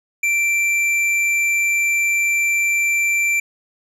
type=tone with hard clipping; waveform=sine; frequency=2349 Hz; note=D7; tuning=in tune; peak=-17 dBFS; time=0.23-3.4 s; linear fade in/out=5 ms; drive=8 dB; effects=none